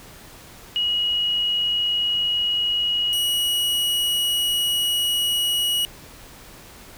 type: tone pair in turn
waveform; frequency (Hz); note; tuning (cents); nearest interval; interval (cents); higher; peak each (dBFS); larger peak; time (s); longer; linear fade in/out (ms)
sine / 45% pulse; 2900 / 2910; F#7 / F#7; -35 / -29; unison; 6; second; -19; neither; 0.76-3.13 / 3.13-5.85; second; 0
effects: pink hiss -44 dBFS RMS until 6.97 s